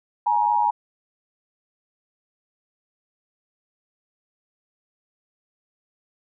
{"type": "tone pair together", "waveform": "sine", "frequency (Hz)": [842.4, 947], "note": ["G#5", "A#5"], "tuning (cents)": [24, 27], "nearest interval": "major second", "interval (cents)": 203, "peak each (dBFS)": -20, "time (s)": [0.26, 0.71], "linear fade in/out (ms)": 10, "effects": []}